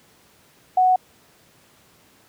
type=tone; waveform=sine; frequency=740 Hz; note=F#5; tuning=in tune; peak=-13 dBFS; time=0.77-0.96 s; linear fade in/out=5 ms; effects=pink hiss -55 dBFS RMS until 2.28 s + high-pass 100 Hz 12 dB/octave